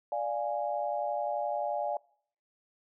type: chord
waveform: sine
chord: D diminished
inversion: none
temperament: equal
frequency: 587.3 / 698.5 / 830.6 Hz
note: D5 / F5 / Ab5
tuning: 0 / 0 / 0 cents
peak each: -33 / -34 / -34 dBFS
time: 0.12-1.97 s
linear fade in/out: 2 ms
effects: noise-tail reverb RT60 0.6 s tail -25 dB re dry